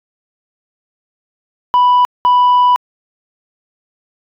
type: tone bursts at uneven times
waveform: sine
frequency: 987.8 Hz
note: B5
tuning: in tune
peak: -4 dBFS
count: 2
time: 1.74-2.05 / 2.25-2.76 s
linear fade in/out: 0 ms
effects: tanh soft clip ceiling -6 dBFS